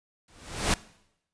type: noise with exponential growth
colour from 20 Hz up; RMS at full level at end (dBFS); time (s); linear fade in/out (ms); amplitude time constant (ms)
pink; -21; 0.28-0.74; 2; 100
effects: noise-tail reverb RT60 0.8 s tail -20 dB re dry + resampled to 22050 Hz